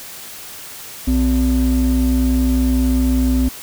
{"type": "ring-modulated tone", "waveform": "triangle", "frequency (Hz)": 158.6, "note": "D#3", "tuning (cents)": 33, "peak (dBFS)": -7, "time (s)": [1.07, 3.49], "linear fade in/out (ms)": 10, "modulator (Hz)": 97.7, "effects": ["tanh soft clip ceiling -4 dBFS", "white hiss -34 dBFS RMS until 3.62 s"]}